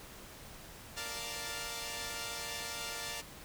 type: chord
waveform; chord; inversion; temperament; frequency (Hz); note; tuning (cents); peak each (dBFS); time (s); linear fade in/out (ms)
5% pulse; Bb major seventh; none; equal; 466.2 / 587.3 / 698.5 / 880; Bb4 / D5 / F5 / A5; 0 / 0 / 0 / 0; -33; 0.96-3.22; 20
effects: pink hiss -51 dBFS RMS until 3.44 s